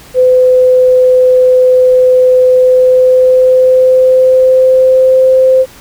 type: tone with pitch glide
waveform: sine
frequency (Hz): 508 to 520.2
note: B4 to C5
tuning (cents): +49 to -10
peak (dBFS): -3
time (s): 0.14-5.66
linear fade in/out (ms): 50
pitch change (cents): +41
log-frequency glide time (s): 2.52-5.29
effects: pink hiss -36 dBFS RMS until 5.8 s